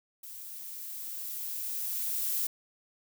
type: noise with level ramp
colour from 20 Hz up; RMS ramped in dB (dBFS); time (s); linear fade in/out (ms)
violet; -45 to -30; 0.23-2.47; 5
effects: none